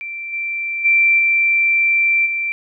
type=tone with level steps; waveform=sine; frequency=2349 Hz; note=D7; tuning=in tune; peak=-25 / -20 / -10 / -12 / -18 dBFS; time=0.01-2.52 s; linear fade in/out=0 ms; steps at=0.32 / 0.84 / 1.18 / 2.25 s; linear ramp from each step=20 ms; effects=none